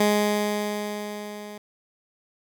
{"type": "tone with level ramp", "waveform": "15% pulse", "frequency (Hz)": 208.3, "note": "G#3", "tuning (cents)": 5, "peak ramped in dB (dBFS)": [-11, -31], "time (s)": [0, 1.58], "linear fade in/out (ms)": 5, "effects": []}